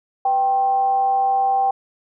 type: tone with frequency modulation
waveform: sine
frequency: 782 Hz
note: G5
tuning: 4 cents flat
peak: -15 dBFS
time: 0.25-1.71 s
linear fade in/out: 5 ms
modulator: 286 Hz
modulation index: 0.25
effects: none